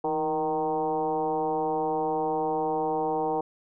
sine tone with frequency modulation, 622 Hz, D#5, 1 cent flat, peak -24 dBFS, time 0.04-3.41 s, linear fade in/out 5 ms, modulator 152 Hz, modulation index 2, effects none

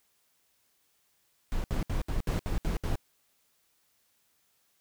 brown noise bursts, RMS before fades -29 dBFS, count 8, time 1.52-2.956 s, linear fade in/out 0 ms, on 120 ms, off 68 ms, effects white hiss -71 dBFS RMS until 4.8 s

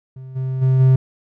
triangle tone with level steps, 130.81 Hz, C3, in tune, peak -30 / -18 / -10 / -7 dBFS, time 0.16-0.96 s, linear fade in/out 5 ms, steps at 0.35 / 0.61 / 0.79 s, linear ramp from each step 20 ms, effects none

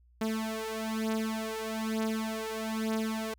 sawtooth beating tone pair, 220 / 221.1 Hz, A3 / A3, 0 / +9 cents, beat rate 1.1 Hz, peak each -30 dBFS, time 0.21-3.34 s, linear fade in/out 5 ms, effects added 60 Hz sine -59 dBFS peak until 3.38 s

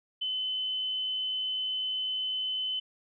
sine tone, 3036 Hz, F#7, 44 cents sharp, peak -29 dBFS, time 0.21-2.8 s, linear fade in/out 10 ms, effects none

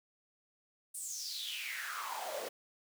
pink noise with high-pass filter sweep, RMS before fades -41 dBFS, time 0.94-2.49 s, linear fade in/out 10 ms, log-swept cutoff 9300 to 450 Hz, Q 6.6, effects none

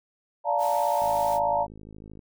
sine chord, Bb major seventh, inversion first, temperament just, 582.7 / 699.2 / 874.1 / 932.3 Hz, D5 / F5 / A5 / Bb5, -14 / +2 / -12 / 0 cents, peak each -27 dBFS, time 0.44-1.67 s, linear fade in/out 50 ms
white noise, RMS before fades -42 dBFS, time 0.58-1.4 s, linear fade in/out 50 ms
click train, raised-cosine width 3 ms, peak -32 dBFS, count 63, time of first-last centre 1.02-2.192 s, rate 52.9 Hz
effects none

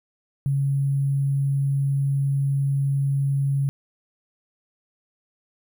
sine tone with sample-and-hold, 138.59 Hz, C#3, in tune, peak -19 dBFS, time 0.46-3.69 s, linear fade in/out 0 ms, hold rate 11025 Hz, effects none

